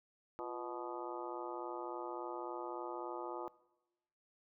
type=harmonic tone with a mistuned harmonic; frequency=123.5 Hz; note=B2; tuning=in tune; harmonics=3 / 4 / 5 / 6 / 7 / 8 / 9 / 10; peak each=-45 / -48 / -49 / -52 / -47 / -52 / -53 / -50 dBFS; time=0.39-3.48 s; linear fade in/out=0 ms; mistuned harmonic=3; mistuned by=-97 cents; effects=noise-tail reverb RT60 1.0 s tail -21 dB re dry